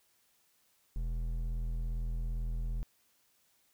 sine tone with hard clipping, 41.2 Hz, E1, in tune, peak -34 dBFS, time 0.96-2.83 s, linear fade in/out 0 ms, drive 8 dB, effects white hiss -71 dBFS RMS until 3.73 s

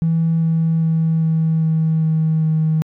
triangle tone with pitch steps, 163.9 / 162.86 / 161.83 / 160.81 / 159.79 / 158.77 / 157.77 Hz, E3 / E3 / E3 / E3 / D#3 / D#3 / D#3, -10 / -21 / -32 / -43 / +46 / +35 / +24 cents, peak -10 dBFS, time 0.02-2.82 s, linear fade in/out 0 ms, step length 400 ms, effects tanh soft clip ceiling -11 dBFS

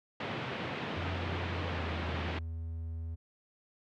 pink band-pass noise, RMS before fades -38 dBFS, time 0.2-2.39 s, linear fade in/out 5 ms, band 110 to 3300 Hz, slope 24 dB/octave
triangle tone with pitch glide, 87.8 to 81.92 Hz, F2 to E2, +10 to -10 cents, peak -34 dBFS, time 0.96-3.16 s, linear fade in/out 20 ms, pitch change -120 cents, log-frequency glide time 1.64-1.83 s
effects none

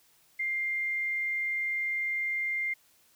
sine tone, 2100 Hz, C7, 6 cents sharp, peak -28 dBFS, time 0.39-2.74 s, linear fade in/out 10 ms, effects white hiss -64 dBFS RMS until 3.15 s

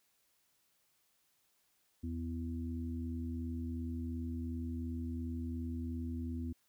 harmonic tone, 82.8 Hz, E2, 8 cents sharp, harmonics 1 / 3 / 4, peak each -39 / -40 / -50 dBFS, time 2.03-6.53 s, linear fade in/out 10 ms, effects white hiss -75 dBFS RMS until 6.68 s

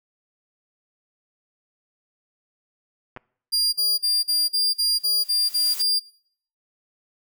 clicks, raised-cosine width 0.5 ms, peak -22 dBFS, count 2, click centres 3.164 / 3.172 s
40% pulse tone bursts, 4800 Hz, D8, 37 cents sharp, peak -17 dBFS, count 10, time 3.52-5.998 s, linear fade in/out 20 ms, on 210 ms, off 42 ms
blue noise with exponential growth, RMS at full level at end -31 dBFS, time 4.53-5.82 s, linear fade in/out 2 ms, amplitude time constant 280 ms
effects noise-tail reverb RT60 0.6 s tail -23 dB re dry

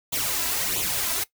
white noise with flanger, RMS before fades -26 dBFS, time 0.12-1.24 s, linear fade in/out 10 ms, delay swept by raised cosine 0.28 to 3.08 ms, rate 1.5 Hz, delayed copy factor +0.7, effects noise-tail reverb RT60 0.1 s tail -18 dB re dry

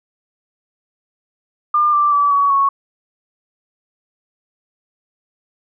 sine tone with pitch steps, 1200 / 1176 / 1152.4 / 1129.4 / 1106.8 Hz, D6 / D6 / D6 / C#6 / C#6, +37 / +2 / -33 / +32 / -3 cents, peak -11 dBFS, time 1.74-2.69 s, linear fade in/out 5 ms, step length 190 ms, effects none

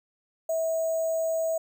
sine tone with sample-and-hold, 650 Hz, E5, 24 cents flat, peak -24 dBFS, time 0.49-1.58 s, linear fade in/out 5 ms, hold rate 7350 Hz, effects none

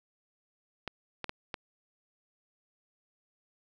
clicks, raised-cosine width 0.3 ms, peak -19 dBFS, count 4, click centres 0.877 / 1.243 / 1.294 / 1.542 s, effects none

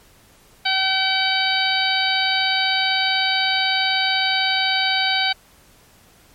harmonic tone, 764 Hz, G5, 45 cents flat, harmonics 1 / 2 / 3 / 4 / 5 / 6, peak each -24 / -24 / -24 / -24 / -24 / -24 dBFS, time 0.65-5.33 s, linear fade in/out 10 ms, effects pink hiss -52 dBFS RMS until 6.34 s + MP3 64 kbps

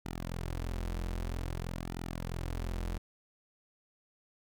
sawtooth tone with flanger, 43 Hz, F1, 26 cents flat, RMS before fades -37 dBFS, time 0.05-2.98 s, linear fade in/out 10 ms, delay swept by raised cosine 1.8 to 7.5 ms, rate 0.52 Hz, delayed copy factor -0.7, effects none

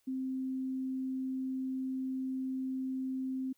sine tone, 261.6 Hz, C4, in tune, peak -33 dBFS, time 0.07-3.53 s, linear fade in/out 10 ms, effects white hiss -74 dBFS RMS until 3.57 s

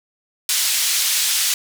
pink band-pass noise, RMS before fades -19 dBFS, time 0.49-1.54 s, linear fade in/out 2 ms, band 3400 to 14000 Hz, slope 12 dB/octave, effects none

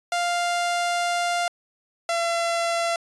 sawtooth tone pair in turn, 698.5 / 678.2 Hz, F5 / E5, 0 / +49 cents, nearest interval minor second, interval 51 cents, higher first, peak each -18 dBFS, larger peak neither, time 0.12-1.48 / 2.09-2.96 s, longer first, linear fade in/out 2 ms, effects resampled to 22050 Hz

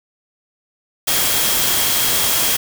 sine tone in noise, 3261 Hz, G#7, 32 cents flat, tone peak -26 dBFS, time 1.07-2.57 s, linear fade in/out 10 ms, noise white, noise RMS -17 dBFS, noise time 1.07-2.57 s, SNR -12 dB, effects none

